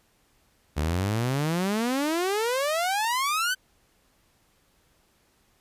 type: exponential sweep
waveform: sawtooth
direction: up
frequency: 71.5 to 1555 Hz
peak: -20 dBFS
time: 0.76-3.55 s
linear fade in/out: 20 ms
effects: pink hiss -65 dBFS RMS until 5.6 s + resampled to 32000 Hz